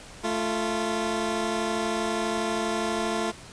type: tone pair together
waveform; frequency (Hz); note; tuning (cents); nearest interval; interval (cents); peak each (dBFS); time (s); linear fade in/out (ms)
15% pulse; 220 / 346.2; A3 / F4; 0 / -15; minor sixth; 785; -22; 0.23-3.32; 20
effects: pink hiss -45 dBFS RMS until 3.52 s + resampled to 22050 Hz